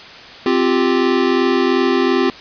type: chord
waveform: square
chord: C suspended fourth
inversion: none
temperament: equal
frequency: 261.6 / 349.2 / 392 Hz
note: C4 / F4 / G4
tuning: 0 / 0 / 0 cents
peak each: -18 dBFS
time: 0.46-2.3 s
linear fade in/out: 2 ms
effects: white hiss -36 dBFS RMS until 2.4 s + resampled to 11025 Hz